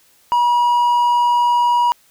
triangle tone, 963 Hz, B5, 44 cents flat, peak -10 dBFS, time 0.32-1.92 s, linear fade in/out 0 ms, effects white hiss -54 dBFS RMS until 2.1 s

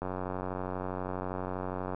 click train, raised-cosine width 1 ms, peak -21 dBFS, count 179, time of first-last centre 0.02-1.946 s, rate 92.4 Hz, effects none

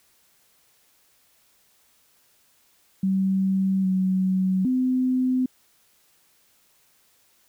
sine tone with pitch steps, 191.4 / 187.6 / 255.7 Hz, G3 / F#3 / C4, -41 / +24 / -40 cents, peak -19 dBFS, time 3.03-5.46 s, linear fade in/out 5 ms, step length 810 ms, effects white hiss -62 dBFS RMS until 7.48 s

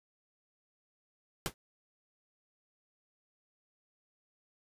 pink noise with exponential decay, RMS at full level -30 dBFS, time 1.46-1.54 s, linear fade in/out 0 ms, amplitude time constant 16 ms, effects resampled to 32000 Hz

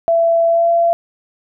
sine tone with pitch glide, 669 to 679.1 Hz, E5 to F5, +25 to -49 cents, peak -10 dBFS, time 0.08-0.93 s, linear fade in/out 0 ms, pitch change +26 cents, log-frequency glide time 0.47-0.7 s, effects none

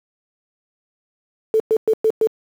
sine tone bursts, 440 Hz, A4, in tune, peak -12 dBFS, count 5, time 1.54-2.27 s, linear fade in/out 0 ms, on 58 ms, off 110 ms, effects high-pass 200 Hz 12 dB/octave + 7-bit

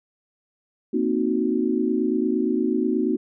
sine chord, C half-diminished seventh, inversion third, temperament equal, 233.1 / 261.6 / 311.1 / 370 Hz, Bb3 / C4 / Eb4 / Gb4, 0 / 0 / 0 / 0 cents, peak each -25 dBFS, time 0.93-3.17 s, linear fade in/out 10 ms, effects none

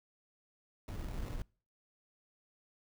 brown noise with sample-and-hold, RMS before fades -40 dBFS, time 0.88-1.42 s, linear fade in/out 2 ms, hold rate 1575 Hz, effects noise-tail reverb RT60 0.4 s tail -26 dB re dry

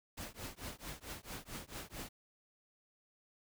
pink noise with tremolo, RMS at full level -43 dBFS, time 0.17-2.09 s, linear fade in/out 10 ms, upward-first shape triangle, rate 4.5 Hz, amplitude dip 100%, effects none

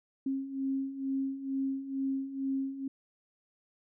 sine beating tone pair, 268.2 / 270.4 Hz, C4 / C#4, +43 / -43 cents, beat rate 2.2 Hz, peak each -37 / -32 dBFS, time 0.26-2.88 s, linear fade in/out 5 ms, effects none

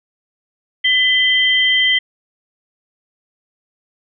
sine tone pair together, 2010 / 3137 Hz, B6 / G7, +30 / +1 cents, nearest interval minor sixth, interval 771 cents, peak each -14 dBFS, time 0.84-1.99 s, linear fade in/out 10 ms, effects none

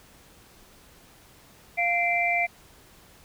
sine tone cluster, 697 / 2073 / 2349 Hz, F5 / C7 / D7, -4 / -17 / 0 cents, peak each -26 dBFS, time 1.77-2.47 s, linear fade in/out 20 ms, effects pink hiss -54 dBFS RMS until 3.24 s

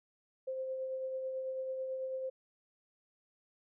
sine tone with tremolo, 523.3 Hz, C5, in tune, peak -34 dBFS, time 0.47-2.3 s, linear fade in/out 10 ms, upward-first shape triangle, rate 9.1 Hz, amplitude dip 35%, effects none

